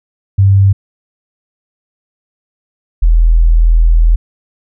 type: tone pair in turn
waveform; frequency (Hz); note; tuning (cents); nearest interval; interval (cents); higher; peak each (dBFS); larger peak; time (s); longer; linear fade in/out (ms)
sine; 98 / 41.09; G2 / E1; 0 / -5; octave + minor third; 1505; first; -4; neither; 0.38-0.73 / 3.02-4.16; second; 10
effects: none